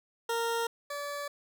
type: tone pair in turn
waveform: 20% pulse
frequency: 463.1 / 575.8 Hz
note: A#4 / D5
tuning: -11 / -34 cents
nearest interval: major third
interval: 377 cents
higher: second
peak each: -24 / -30 dBFS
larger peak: first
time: 0.29-0.67 / 0.9-1.28 s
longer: neither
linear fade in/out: 5 ms
effects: none